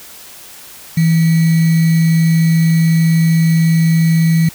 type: tone with sample-and-hold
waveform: sine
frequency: 163.8 Hz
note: E3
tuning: 11 cents flat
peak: -8 dBFS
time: 0.97-4.49 s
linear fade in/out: 5 ms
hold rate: 2100 Hz
effects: white hiss -36 dBFS RMS until 4.54 s